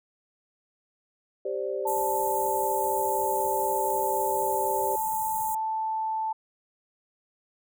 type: chord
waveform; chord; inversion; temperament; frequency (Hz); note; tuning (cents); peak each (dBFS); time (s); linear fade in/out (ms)
sine; G suspended fourth; none; equal; 392 / 523.3 / 587.3; G4 / C5 / D5; 0 / 0 / 0; -31 / -32 / -33; 1.45-4.96; 5
type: tone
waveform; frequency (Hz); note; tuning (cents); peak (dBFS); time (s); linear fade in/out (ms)
sine; 880; A5; 0; -26; 1.85-6.33; 10
type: band-stop noise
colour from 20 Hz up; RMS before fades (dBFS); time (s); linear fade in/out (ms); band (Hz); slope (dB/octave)
white; -36; 1.87-5.55; 5; 210 to 6700; 96
effects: none